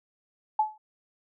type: tone with exponential decay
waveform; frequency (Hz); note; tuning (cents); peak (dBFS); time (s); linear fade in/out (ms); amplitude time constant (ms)
sine; 860; A5; -40; -17; 0.59-0.78; 5; 40
effects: none